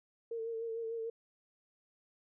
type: tone with vibrato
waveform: sine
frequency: 455.6 Hz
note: A#4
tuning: 40 cents flat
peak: -36 dBFS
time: 0.31-1.1 s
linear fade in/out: 5 ms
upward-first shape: sine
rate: 6.7 Hz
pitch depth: 32 cents each way
effects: none